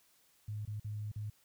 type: tone with dropouts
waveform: sine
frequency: 105.6 Hz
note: G#2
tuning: 29 cents sharp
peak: -37 dBFS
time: 0.48-1.3 s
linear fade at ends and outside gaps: 5 ms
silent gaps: 0.653-0.675 / 0.799-0.845 / 1.117-1.159 s
effects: white hiss -69 dBFS RMS until 1.44 s